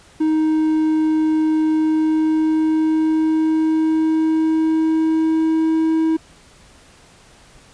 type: tone with pitch glide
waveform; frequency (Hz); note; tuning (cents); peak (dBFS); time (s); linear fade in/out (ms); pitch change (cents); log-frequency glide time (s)
triangle; 313 to 320.9; D#4 to E4; +10 to -46; -12; 0.2-6.17; 10; +44; 1.69-5.99
effects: pink hiss -48 dBFS RMS until 7.73 s + resampled to 22050 Hz